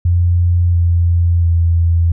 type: tone with pitch steps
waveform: sine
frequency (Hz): 87.31 / 85.81 / 84.34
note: F2 / F2 / E2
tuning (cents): 0 / -30 / +40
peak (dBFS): -9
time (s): 0.05-2.12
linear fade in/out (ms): 5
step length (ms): 690
effects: none